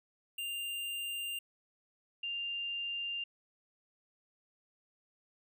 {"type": "tone pair in turn", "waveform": ["square", "sine"], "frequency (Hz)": [2794, 2794], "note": ["F7", "F7"], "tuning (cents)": [0, 0], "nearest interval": "unison", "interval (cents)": 0, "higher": "neither", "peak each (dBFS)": [-37, -35], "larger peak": "second", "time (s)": [[0.38, 1.39], [2.23, 3.24]], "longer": "neither", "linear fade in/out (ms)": 5, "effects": []}